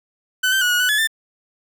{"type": "tone with pitch steps", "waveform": "30% pulse", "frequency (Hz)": [1508, 1554, 1462, 1451, 1490, 1710, 1783], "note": ["F#6", "G6", "F#6", "F#6", "F#6", "A6", "A6"], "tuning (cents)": [32, -16, -21, -34, 12, -50, 22], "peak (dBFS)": -13, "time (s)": [0.43, 1.074], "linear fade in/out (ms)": 10, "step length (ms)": 92, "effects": []}